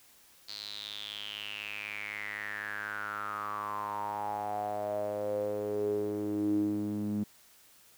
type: tone with band-pass filter sweep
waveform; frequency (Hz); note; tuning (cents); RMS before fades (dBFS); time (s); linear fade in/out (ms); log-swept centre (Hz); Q
sawtooth; 104; G#2; +3; -35; 0.48-7.24; 10; 4400 to 230; 8.6
effects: white hiss -60 dBFS RMS until 7.97 s